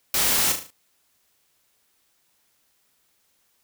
white noise with echo, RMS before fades -22 dBFS, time 0.14-0.52 s, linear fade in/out 2 ms, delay 37 ms, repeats 5, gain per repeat -6 dB, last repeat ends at 0.705 s, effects white hiss -67 dBFS RMS until 3.63 s

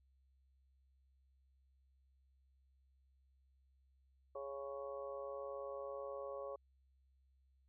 harmonic tone with a mistuned harmonic, 138.59 Hz, C#3, in tune, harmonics 3 / 4 / 5 / 6 / 7 / 8, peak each -50 / -45 / -57 / -60 / -61 / -52 dBFS, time 4.35-6.56 s, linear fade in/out 5 ms, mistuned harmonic 7, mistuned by +34 cents, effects added 66 Hz sine -70 dBFS peak until 7.68 s

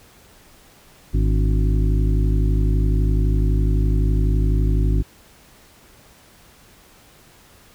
harmonic tone with a mistuned harmonic, 51.91 Hz, G#1, in tune, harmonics 1 / 2 / 3 / 5 / 6 / 7, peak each -16 / -22 / -26 / -30 / -32 / -33 dBFS, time 1.13-5.03 s, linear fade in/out 20 ms, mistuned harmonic 6, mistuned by -72 cents, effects pink hiss -50 dBFS RMS until 7.74 s

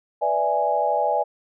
sine chord, E dominant seventh, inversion second, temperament equal, 493.9 / 587.3 / 659.3 / 830.6 Hz, B4 / D5 / E5 / G#5, 0 / 0 / 0 / 0 cents, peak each -28 / -24 / -25 / -22 dBFS, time 0.21-1.24 s, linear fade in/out 20 ms, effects none

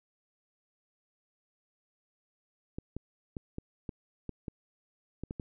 clicks, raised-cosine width 3 ms, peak -24 dBFS, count 10, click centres 2.785 / 2.966 / 3.368 / 3.584 / 3.892 / 4.293 / 4.482 / 5.236 / 5.309 / 5.398 s, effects none

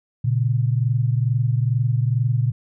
sine tone pair together, 117.73 / 140 Hz, A#2 / C#3, +18 / +18 cents, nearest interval minor third, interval 300 cents, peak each -18 / -22 dBFS, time 0.24-2.52 s, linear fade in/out 10 ms, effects none

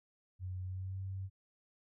sine tone with pitch glide, 92.2 to 95.67 Hz, F#2 to G2, -6 to -42 cents, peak -38 dBFS, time 0.39-1.3 s, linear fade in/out 50 ms, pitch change +64 cents, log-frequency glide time 0.63-0.99 s, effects none

